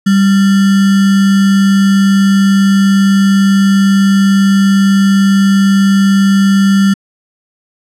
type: tone with sample-and-hold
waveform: sine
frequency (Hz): 196.1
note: G3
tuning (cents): +1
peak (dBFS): -5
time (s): 0.06-6.94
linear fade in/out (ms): 10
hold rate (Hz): 1575
effects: low-pass 10000 Hz 12 dB/octave